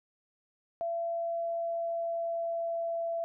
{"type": "tone with pitch glide", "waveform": "sine", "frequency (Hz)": [675, 670.7], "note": ["E5", "E5"], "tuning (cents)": [41, 30], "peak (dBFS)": -30, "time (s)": [0.81, 3.24], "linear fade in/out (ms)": 0, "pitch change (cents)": -11, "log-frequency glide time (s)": [1.11, 3.09], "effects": []}